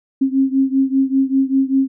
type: beating tone pair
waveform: sine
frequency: 266.5 / 271.6 Hz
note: C4 / C#4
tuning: +32 / -35 cents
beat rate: 5.1 Hz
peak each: -15 / -17 dBFS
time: 0.21-1.88 s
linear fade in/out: 10 ms
effects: none